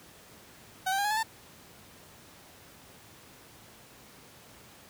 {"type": "tone with pitch steps", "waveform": "30% pulse", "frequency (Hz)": [754, 780.1, 807.2, 835.2, 864.1, 894.1], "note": ["F#5", "G5", "G#5", "G#5", "A5", "A5"], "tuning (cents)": [32, -9, -49, 10, -32, 28], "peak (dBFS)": -24, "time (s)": [0.86, 1.232], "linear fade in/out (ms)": 10, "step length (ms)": 62, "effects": ["pink hiss -53 dBFS RMS until 4.89 s", "high-pass 80 Hz 12 dB/octave"]}